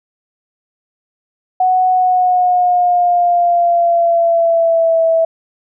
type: tone with pitch glide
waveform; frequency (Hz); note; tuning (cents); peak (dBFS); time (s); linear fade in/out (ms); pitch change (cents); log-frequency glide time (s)
sine; 740 to 655.5; F#5 to E5; 0 to -10; -9; 1.6-5.25; 5; -210; 1.89-5.02
effects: none